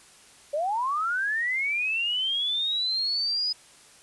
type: linear sweep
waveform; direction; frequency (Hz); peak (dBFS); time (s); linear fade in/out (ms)
sine; up; 557 to 5010; -24; 0.53-3.53; 10
effects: white hiss -53 dBFS RMS until 4.02 s + resampled to 24000 Hz